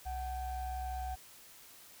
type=ring-modulated tone; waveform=triangle; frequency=404.5 Hz; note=G#4; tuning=46 cents flat; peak=-31 dBFS; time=0.05-1.16 s; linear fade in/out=20 ms; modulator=341 Hz; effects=white hiss -56 dBFS RMS until 2 s